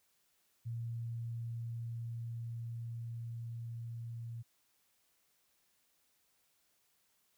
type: tone with level ramp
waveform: sine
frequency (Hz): 116.4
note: A#2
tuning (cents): -2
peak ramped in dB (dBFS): -37 to -41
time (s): 0.65-4.43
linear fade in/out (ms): 20
effects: white hiss -75 dBFS RMS until 7.37 s